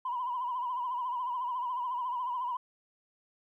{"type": "tone with vibrato", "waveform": "sine", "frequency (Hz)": 991, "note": "B5", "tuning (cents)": 6, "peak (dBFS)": -30, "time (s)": [0.05, 2.57], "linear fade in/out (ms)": 5, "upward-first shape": "triangle", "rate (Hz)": 14, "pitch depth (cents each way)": 94, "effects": ["tanh soft clip ceiling -26 dBFS", "12-bit"]}